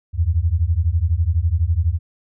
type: beating tone pair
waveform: sine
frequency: 77.78 / 89.78 Hz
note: D#2 / F2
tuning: 0 / +48 cents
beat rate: 12 Hz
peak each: -18 dBFS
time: 0.13-1.99 s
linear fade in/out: 50 ms
effects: none